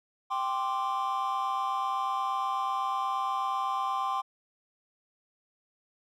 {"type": "chord", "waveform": "triangle", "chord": "G suspended fourth", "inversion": "none", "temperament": "equal", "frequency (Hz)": [784, 1046.5, 1174.7], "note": ["G5", "C6", "D6"], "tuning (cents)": [0, 0, 0], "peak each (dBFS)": [-30, -28, -31], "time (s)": [0.3, 4.22], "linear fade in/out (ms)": 20, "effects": ["tanh soft clip ceiling -21 dBFS"]}